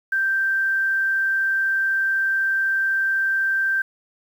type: tone with quantisation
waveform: sine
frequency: 1568 Hz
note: G6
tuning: in tune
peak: -18 dBFS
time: 0.12-3.82 s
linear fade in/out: 5 ms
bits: 8
effects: none